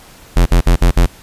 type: tone bursts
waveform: square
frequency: 43.38 Hz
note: F1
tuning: 11 cents flat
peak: -7 dBFS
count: 5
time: 0.36-1.063 s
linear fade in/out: 10 ms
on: 99 ms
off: 52 ms
effects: pink hiss -41 dBFS RMS until 1.22 s + resampled to 32000 Hz